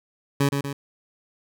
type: tone with echo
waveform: 20% pulse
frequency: 140.4 Hz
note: C#3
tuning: 22 cents sharp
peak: -13 dBFS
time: 0.4-0.49 s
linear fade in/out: 5 ms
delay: 120 ms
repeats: 2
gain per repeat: -5 dB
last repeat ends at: 0.73 s
effects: none